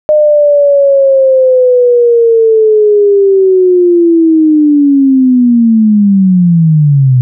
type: linear sweep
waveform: sine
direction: down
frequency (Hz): 610 to 123.47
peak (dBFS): -3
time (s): 0.09-7.21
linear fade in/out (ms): 0
effects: none